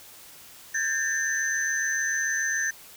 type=tone cluster; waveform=sine; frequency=1575 / 1662 / 1802 / 6130 Hz; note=G6 / G#6 / A6 / G8; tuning=+8 / +1 / +41 / -40 cents; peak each=-33 / -31 / -27 / -30 dBFS; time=0.74-2.71 s; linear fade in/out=10 ms; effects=white hiss -48 dBFS RMS until 2.96 s